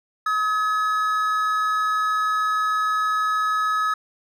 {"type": "tone pair together", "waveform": "triangle", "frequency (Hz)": [1273.6, 1700], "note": ["D#6", "G#6"], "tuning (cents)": [40, 40], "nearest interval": "perfect fourth", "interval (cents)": 500, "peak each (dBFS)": [-18, -26], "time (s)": [0.26, 3.94], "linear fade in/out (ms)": 5, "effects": []}